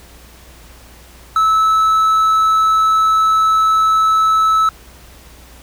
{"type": "tone", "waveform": "triangle", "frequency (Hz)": 1304, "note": "E6", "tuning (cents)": -19, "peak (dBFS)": -8, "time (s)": [1.36, 4.69], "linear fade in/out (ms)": 2, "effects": ["added 60 Hz sine -42 dBFS peak until 5.62 s", "pink hiss -43 dBFS RMS until 5.62 s"]}